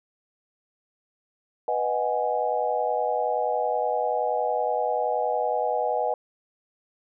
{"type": "chord", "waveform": "sine", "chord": "G# minor seventh", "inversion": "first", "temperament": "equal", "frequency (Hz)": [493.9, 622.3, 740, 830.6], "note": ["B4", "D#5", "F#5", "G#5"], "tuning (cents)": [0, 0, 0, 0], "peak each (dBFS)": -28, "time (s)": [1.68, 6.14], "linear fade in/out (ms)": 2, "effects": []}